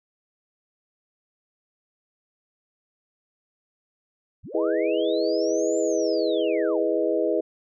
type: linear two-way sweep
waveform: sine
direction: up then down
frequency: 34.97 to 7300 to 254 Hz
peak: -36 dBFS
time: 4.43-6.85 s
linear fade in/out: 20 ms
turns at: 5.78 s
type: chord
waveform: sine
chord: E major seventh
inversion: none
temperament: equal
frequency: 329.6 / 415.3 / 493.9 / 622.3 Hz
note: E4 / G#4 / B4 / D#5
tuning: 0 / 0 / 0 / 0 cents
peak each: -26 dBFS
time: 4.54-7.41 s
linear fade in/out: 10 ms
effects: none